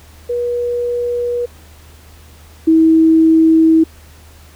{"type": "tone pair in turn", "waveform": "sine", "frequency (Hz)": [482.7, 322.2], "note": ["B4", "E4"], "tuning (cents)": [-40, -39], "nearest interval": "perfect fifth", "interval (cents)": 699, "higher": "first", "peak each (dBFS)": [-15, -6], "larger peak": "second", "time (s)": [[0.29, 1.46], [2.67, 3.84]], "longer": "neither", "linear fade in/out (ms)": 10, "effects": ["added 77 Hz sine -40 dBFS peak until 4.55 s", "pink hiss -45 dBFS RMS until 4.55 s"]}